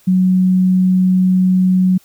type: tone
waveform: sine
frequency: 185 Hz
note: F#3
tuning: in tune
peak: -9 dBFS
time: 0.07-1.98 s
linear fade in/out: 10 ms
effects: white hiss -51 dBFS RMS until 2.04 s